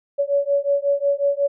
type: beating tone pair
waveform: sine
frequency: 562 / 567.5 Hz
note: C#5 / C#5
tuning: +24 / +41 cents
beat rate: 5.5 Hz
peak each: -20 dBFS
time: 0.18-1.48 s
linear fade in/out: 20 ms
effects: none